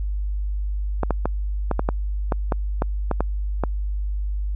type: clicks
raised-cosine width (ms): 1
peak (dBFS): -7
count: 12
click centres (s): 1.033 / 1.107 / 1.256 / 1.713 / 1.794 / 1.889 / 2.322 / 2.522 / 2.821 / 3.113 / 3.206 / 3.637
effects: added 50 Hz sine -22 dBFS peak until 4.55 s